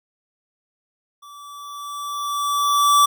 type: tone with level ramp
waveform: square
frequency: 1157 Hz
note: D6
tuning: 26 cents flat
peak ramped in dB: -41 to -11 dBFS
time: 1.22-3.06 s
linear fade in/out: 10 ms
effects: none